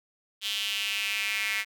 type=tone with high-pass filter sweep; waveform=square; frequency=103.2 Hz; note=G#2; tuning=10 cents flat; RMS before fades=-30 dBFS; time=0.41-1.65 s; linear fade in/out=50 ms; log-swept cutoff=3200 to 2100 Hz; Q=4.4; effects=none